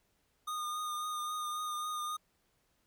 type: tone with vibrato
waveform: square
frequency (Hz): 1224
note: D#6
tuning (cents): -29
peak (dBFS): -36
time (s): 0.47-2.17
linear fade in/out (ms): 10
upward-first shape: triangle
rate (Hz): 3.7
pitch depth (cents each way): 23
effects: pink hiss -75 dBFS RMS until 2.86 s